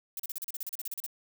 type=noise bursts; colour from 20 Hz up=violet; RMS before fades=-36 dBFS; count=15; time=0.17-1.064 s; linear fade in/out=2 ms; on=26 ms; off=36 ms; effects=none